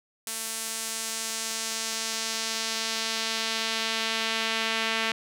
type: tone with band-pass filter sweep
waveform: sawtooth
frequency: 223.8 Hz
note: A3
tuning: 30 cents sharp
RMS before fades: -30 dBFS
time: 0.27-5.12 s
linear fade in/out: 2 ms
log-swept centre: 9700 to 2700 Hz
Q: 1.2
effects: none